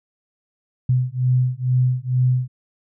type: beating tone pair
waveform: sine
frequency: 125.6 / 127.8 Hz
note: B2 / C3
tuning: +30 / -40 cents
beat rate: 2.2 Hz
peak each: -19 dBFS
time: 0.89-2.48 s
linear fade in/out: 5 ms
effects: none